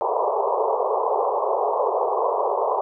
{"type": "band-pass noise", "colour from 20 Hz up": "pink", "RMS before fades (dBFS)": -22, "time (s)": [0.01, 2.81], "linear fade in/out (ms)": 0, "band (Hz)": [400, 1100], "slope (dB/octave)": 96, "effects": []}